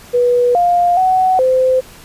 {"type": "tone with pitch steps", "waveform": "sine", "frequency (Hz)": [488.4, 703, 747, 516], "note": ["B4", "F5", "F#5", "C5"], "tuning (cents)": [-19, 11, 16, -24], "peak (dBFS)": -9, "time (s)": [0.13, 1.81], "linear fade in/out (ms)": 20, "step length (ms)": 420, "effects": ["pink hiss -39 dBFS RMS until 2.04 s", "resampled to 32000 Hz"]}